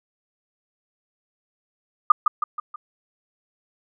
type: tone with echo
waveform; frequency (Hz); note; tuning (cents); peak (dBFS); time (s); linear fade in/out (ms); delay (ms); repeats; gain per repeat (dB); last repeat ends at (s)
sine; 1216; D#6; -40; -7; 2.1-2.12; 5; 160; 4; -6; 2.76
effects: none